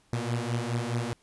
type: beating tone pair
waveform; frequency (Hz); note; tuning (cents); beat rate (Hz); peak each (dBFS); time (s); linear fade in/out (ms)
sawtooth; 116.54 / 121.34; A#2 / B2; 0 / -30; 4.8; -27; 0.13-1.13; 0
effects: pink hiss -65 dBFS RMS until 1.22 s + resampled to 24000 Hz